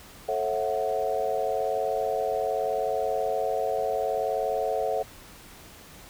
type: chord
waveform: sine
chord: F# minor seventh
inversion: first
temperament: equal with one note detuned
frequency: 440 / 540.5 / 659.3 / 740 Hz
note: A4 / C#5 / E5 / F#5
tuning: 0 / -44 / 0 / 0 cents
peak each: -30 dBFS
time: 0.28-5.03 s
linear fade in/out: 10 ms
effects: pink hiss -48 dBFS RMS until 6.09 s